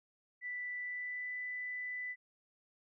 sine tone with pitch glide, 1977 to 1991.9 Hz, B6 to B6, +1 to +14 cents, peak -38 dBFS, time 0.41-2.16 s, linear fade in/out 50 ms, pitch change +13 cents, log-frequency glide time 0.79-1.33 s, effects none

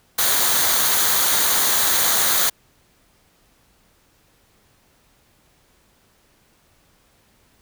white noise with comb filter, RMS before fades -18 dBFS, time 0.18-2.5 s, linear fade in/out 10 ms, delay 0.38 ms, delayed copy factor -0.5, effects pink hiss -59 dBFS RMS until 7.61 s

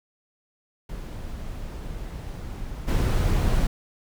brown noise with level steps, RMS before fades -34 / -21 dBFS, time 0.89-3.67 s, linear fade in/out 5 ms, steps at 2.87 s, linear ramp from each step 20 ms, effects none

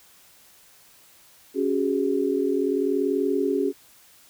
sine chord, C# suspended fourth, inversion none, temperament equal with one note detuned, 277.2 / 374.7 / 415.3 Hz, C#4 / F#4 / G#4, 0 / +22 / 0 cents, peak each -25 dBFS, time 1.54-3.73 s, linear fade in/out 50 ms, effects white hiss -54 dBFS RMS until 4.29 s

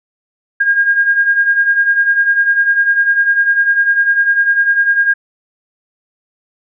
sine beating tone pair, 1612 / 1622 Hz, G6 / G#6, +48 / -41 cents, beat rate 10 Hz, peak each -16 / -10 dBFS, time 0.6-5.14 s, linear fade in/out 10 ms, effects none

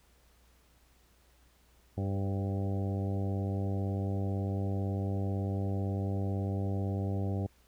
harmonic tone with a mistuned harmonic, 98 Hz, G2, in tune, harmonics 1 / 2 / 3 / 4 / 5 / 6 / 7 / 8, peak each -31 / -37 / -41 / -43 / -45 / -47 / -48 / -49 dBFS, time 1.97-7.47 s, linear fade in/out 10 ms, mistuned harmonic 5, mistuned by +28 cents, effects added 60 Hz sine -64 dBFS peak until 7.67 s + pink hiss -67 dBFS RMS until 7.67 s

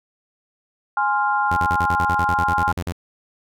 sine chord, F minor, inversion first, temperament equal, 830.6 / 1046.5 / 1396.9 Hz, Ab5 / C6 / F6, 0 / 0 / 0 cents, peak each -20 / -23 / -22 dBFS, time 0.97-2.72 s, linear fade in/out 2 ms
sawtooth tone bursts, 87.31 Hz, F2, in tune, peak -19 dBFS, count 15, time 1.51-2.923 s, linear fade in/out 5 ms, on 55 ms, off 42 ms
effects none

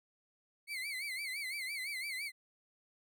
35% pulse tone with vibrato, 2169 Hz, C#7, 38 cents flat, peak -36 dBFS, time 0.67-2.32 s, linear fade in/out 50 ms, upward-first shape sine, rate 5.9 Hz, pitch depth 130 cents each way, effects none

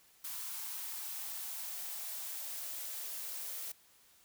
blue noise with high-pass filter sweep, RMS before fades -42 dBFS, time 0.24-3.72 s, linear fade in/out 5 ms, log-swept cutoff 1000 to 460 Hz, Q 2.4, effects white hiss -65 dBFS RMS until 4.24 s

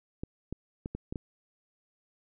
clicks, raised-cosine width 3 ms, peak -22 dBFS, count 6, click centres 0.235 / 0.526 / 0.859 / 0.95 / 1.125 / 1.158 s, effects none

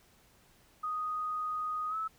sine tone with pitch glide, 1244.5 to 1303.4 Hz, D#6 to E6, 0 to -20 cents, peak -32 dBFS, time 0.83-2.08 s, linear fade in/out 10 ms, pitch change +80 cents, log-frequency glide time 1.89-1.96 s, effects pink hiss -64 dBFS RMS until 2.18 s

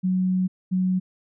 sine tone pair in turn, 185 / 185 Hz, F#3 / F#3, 0 / 0 cents, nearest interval unison, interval 0 cents, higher neither, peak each -19 dBFS, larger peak neither, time 0.03-0.48 / 0.71-1 s, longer first, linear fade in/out 20 ms, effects none

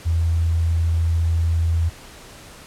sine tone, 82.9 Hz, E2, 10 cents sharp, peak -16 dBFS, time 0.05-1.9 s, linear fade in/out 20 ms, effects pink hiss -42 dBFS RMS until 2.66 s + low-pass 11000 Hz 12 dB/octave

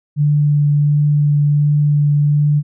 sine tone with vibrato, 146.83 Hz, D3, in tune, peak -10 dBFS, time 0.16-2.63 s, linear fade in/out 50 ms, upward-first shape triangle, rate 1.4 Hz, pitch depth 11 cents each way, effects none

